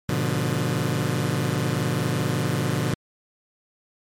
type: chord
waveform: sawtooth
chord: G# diminished seventh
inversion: none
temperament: just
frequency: 103.83 / 124.59 / 149.51 / 179.41 Hz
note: G#2 / B2 / D3 / F3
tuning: 0 / +16 / +31 / +47 cents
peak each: -26 / -22 / -22 / -25 dBFS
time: 0.09-2.94 s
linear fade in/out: 0 ms
effects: MP3 64 kbps